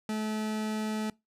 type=tone; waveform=40% pulse; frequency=215.9 Hz; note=A3; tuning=33 cents flat; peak=-29 dBFS; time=0.09-1.1 s; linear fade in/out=2 ms; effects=noise-tail reverb RT60 0.2 s tail -23 dB re dry + low-pass 12000 Hz 12 dB/octave